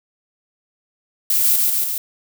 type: noise with echo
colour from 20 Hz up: violet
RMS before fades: -17 dBFS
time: 1.3-1.56 s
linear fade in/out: 2 ms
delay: 140 ms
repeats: 3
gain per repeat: -2 dB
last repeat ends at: 1.98 s
effects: none